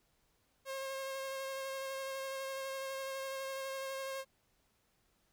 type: tone with vibrato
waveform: sawtooth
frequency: 537 Hz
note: C5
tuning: 45 cents sharp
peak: -35 dBFS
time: 0.65-4.25 s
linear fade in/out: 50 ms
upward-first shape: sine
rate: 12 Hz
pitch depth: 15 cents each way
effects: pink hiss -75 dBFS RMS until 5.32 s